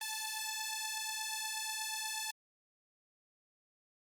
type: beating tone pair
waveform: 5% pulse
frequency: 868 / 876.3 Hz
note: A5 / A5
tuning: -24 / -7 cents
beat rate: 8.3 Hz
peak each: -28 dBFS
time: 0.01-2.31 s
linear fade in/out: 5 ms
effects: Opus 24 kbps